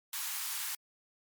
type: high-pass noise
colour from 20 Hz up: white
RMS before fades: -37 dBFS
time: 0.13-0.75 s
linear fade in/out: 2 ms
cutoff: 840 Hz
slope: 48 dB/octave
effects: MP3 96 kbps